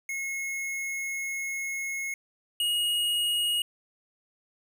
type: tone pair in turn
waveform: square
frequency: 2172 / 2879 Hz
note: C#7 / F#7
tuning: -36 / -48 cents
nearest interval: perfect fourth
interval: 488 cents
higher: second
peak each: -31 / -25 dBFS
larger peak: second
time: 0.09-2.14 / 2.6-3.62 s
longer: first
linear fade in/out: 2 ms
effects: none